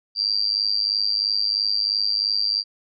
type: tone with amplitude modulation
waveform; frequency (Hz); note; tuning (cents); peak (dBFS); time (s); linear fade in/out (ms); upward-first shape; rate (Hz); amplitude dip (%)
sine; 4714; D8; +6; -15; 0.15-2.64; 50; sine; 103; 100
effects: none